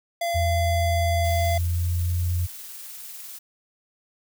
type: tone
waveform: square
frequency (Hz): 683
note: F5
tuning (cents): -39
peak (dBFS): -24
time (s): 0.21-1.58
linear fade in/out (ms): 5
type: tone with pitch glide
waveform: sine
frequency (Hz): 84 to 87.67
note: E2 to F2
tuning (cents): +33 to +7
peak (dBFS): -21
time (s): 0.34-2.47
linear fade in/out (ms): 20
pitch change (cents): +74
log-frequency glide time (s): 1.32-2.14
type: noise with tremolo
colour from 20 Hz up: blue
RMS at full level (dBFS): -38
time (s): 1.24-3.39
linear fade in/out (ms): 10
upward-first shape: sine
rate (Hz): 20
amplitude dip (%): 25
effects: none

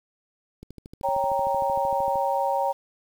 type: click train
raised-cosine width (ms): 3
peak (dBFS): -28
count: 21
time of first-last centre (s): 0.63-2.157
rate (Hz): 13.1
type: chord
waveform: sine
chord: G diminished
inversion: second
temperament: equal with one note detuned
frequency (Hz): 554.4 / 787.6 / 932.3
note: Db5 / G5 / Bb5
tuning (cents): 0 / +8 / 0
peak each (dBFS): -26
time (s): 1.03-2.73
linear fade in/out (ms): 20
effects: 8-bit

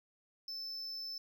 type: tone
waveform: triangle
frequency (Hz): 5274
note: E8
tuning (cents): 0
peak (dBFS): -39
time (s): 0.48-1.18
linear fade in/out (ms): 2
effects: none

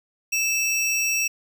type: tone pair together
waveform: square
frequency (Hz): 2637 / 5659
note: E7 / F8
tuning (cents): 0 / +22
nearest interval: octave + minor second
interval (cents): 1322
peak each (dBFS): -23 / -26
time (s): 0.32-1.28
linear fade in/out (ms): 10
effects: 9-bit

